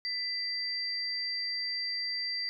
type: tone pair together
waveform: sine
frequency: 2000 / 4702 Hz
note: B6 / D8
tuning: +21 / +1 cents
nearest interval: octave + minor third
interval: 1480 cents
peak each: -38 / -32 dBFS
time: 0.05-2.49 s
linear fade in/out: 0 ms
effects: none